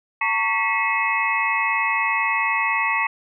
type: tone cluster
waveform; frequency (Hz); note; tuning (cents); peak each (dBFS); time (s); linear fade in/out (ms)
sine; 900 / 1120 / 1947 / 2157 / 2583; A5 / C#6 / B6 / C#7 / E7; +39 / +18 / -25 / -48 / -36; -25; 0.21-3.07; 5
effects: none